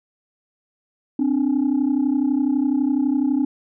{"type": "tone pair together", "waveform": "sine", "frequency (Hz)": [260.9, 292.9], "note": ["C4", "D4"], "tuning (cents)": [-5, -5], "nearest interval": "major second", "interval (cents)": 200, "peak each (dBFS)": -18, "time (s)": [1.19, 3.45], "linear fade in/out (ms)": 5, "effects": ["tanh soft clip ceiling -13 dBFS"]}